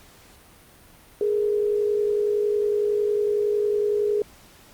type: tone pair together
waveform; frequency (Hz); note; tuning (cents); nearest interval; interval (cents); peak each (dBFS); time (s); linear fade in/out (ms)
sine; 415.3 / 466.2; G#4 / A#4; 0 / 0; major second; 200; -20 / -28; 1.21-4.22; 2
effects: pink hiss -51 dBFS RMS until 4.73 s + Opus 48 kbps